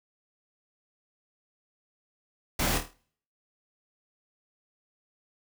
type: noise with echo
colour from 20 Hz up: pink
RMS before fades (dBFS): -28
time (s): 2.59-2.78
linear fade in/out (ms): 5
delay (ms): 26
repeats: 6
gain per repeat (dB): -6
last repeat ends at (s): 2.936
effects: noise-tail reverb RT60 0.6 s tail -25 dB re dry